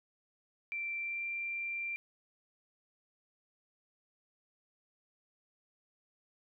sine tone with pitch glide, 2349 to 2365 Hz, D7 to D7, 0 to +12 cents, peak -35 dBFS, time 0.72-1.96 s, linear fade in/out 0 ms, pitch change +12 cents, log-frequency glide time 0.98-1.25 s, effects none

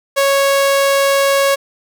sawtooth tone, 553 Hz, C#5, 4 cents flat, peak -7 dBFS, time 0.16-1.56 s, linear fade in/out 20 ms, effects none

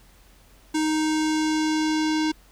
square tone with low-pass filter sweep, 311.1 Hz, D#4, in tune, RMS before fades -23 dBFS, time 0.74-2.32 s, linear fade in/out 10 ms, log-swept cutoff 8000 to 5200 Hz, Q 1.7, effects added 45 Hz sine -53 dBFS peak until 2.51 s + pink hiss -56 dBFS RMS until 2.51 s

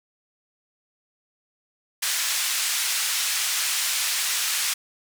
white band-pass noise, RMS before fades -25 dBFS, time 2.02-4.74 s, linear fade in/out 10 ms, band 1500 to 9100 Hz, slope 12 dB/octave, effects none

